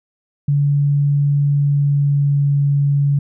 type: tone with pitch glide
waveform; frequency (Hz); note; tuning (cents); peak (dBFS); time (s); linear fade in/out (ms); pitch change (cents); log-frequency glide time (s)
sine; 143.2 to 141.96; D3 to C#3; -43 to +42; -12; 0.48-3.19; 5; -15; 1.52-2.56
effects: none